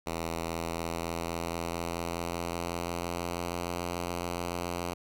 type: tone with pitch glide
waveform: 5% pulse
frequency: 82.9 to 87.07 Hz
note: E2 to F2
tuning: +10 to -5 cents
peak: -21 dBFS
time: 0.06-4.94 s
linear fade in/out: 10 ms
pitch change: +85 cents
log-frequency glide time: 0.18-3.85 s
effects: none